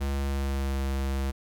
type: tone with pitch glide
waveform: square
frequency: 69.3 to 67.68 Hz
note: C#2 to C#2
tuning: 0 to -41 cents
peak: -27 dBFS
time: 0-1.32 s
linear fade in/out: 20 ms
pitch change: -41 cents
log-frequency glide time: 0.13-0.81 s
effects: none